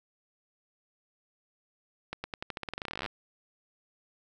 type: accelerating click train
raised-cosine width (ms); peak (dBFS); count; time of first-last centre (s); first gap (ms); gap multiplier
0.3; -19; 24; 2.13-3.061; 110; 0.89
effects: none